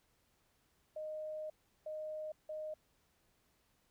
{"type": "tone bursts at uneven times", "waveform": "sine", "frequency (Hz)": 618, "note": "D#5", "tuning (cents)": -12, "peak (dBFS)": -40, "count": 3, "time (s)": [[0.96, 1.5], [1.86, 2.32], [2.49, 2.74]], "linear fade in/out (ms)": 5, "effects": ["pink hiss -75 dBFS RMS until 3.9 s"]}